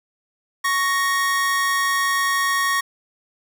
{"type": "tone pair together", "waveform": "45% pulse", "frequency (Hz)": [1108.7, 1864.6], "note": ["C#6", "A#6"], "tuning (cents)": [0, 0], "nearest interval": "major sixth", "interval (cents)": 900, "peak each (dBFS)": -21, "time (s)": [0.64, 2.81], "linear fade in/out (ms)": 10, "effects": []}